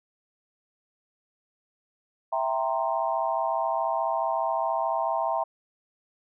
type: chord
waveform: sine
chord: C dominant seventh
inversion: first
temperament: equal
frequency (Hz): 659.3 / 784 / 932.3 / 1046.5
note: E5 / G5 / Bb5 / C6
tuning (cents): 0 / 0 / 0 / 0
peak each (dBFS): -28 / -30 / -29 / -32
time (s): 2.32-5.44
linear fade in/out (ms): 10
effects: none